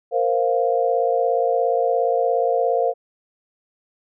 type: chord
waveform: sine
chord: Bb suspended second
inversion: none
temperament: equal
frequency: 466.2 / 523.3 / 698.5 Hz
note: Bb4 / C5 / F5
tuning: 0 / 0 / 0 cents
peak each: -21 dBFS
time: 0.11-2.94 s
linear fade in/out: 50 ms
effects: none